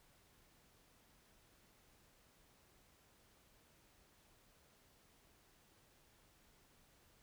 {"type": "silence", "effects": ["pink hiss -70 dBFS RMS until 7.22 s"]}